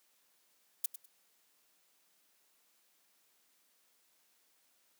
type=noise with echo; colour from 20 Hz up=violet; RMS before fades=-31 dBFS; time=0.84-0.86 s; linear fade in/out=5 ms; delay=100 ms; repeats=2; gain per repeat=-13 dB; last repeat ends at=1.06 s; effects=white hiss -72 dBFS RMS until 4.99 s + high-pass 200 Hz 12 dB/octave